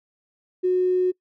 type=tone with tanh clipping; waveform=triangle; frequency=365.8 Hz; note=F#4; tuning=20 cents flat; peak=-17 dBFS; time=0.63-1.12 s; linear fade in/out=20 ms; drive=3 dB; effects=noise-tail reverb RT60 0.1 s tail -24 dB re dry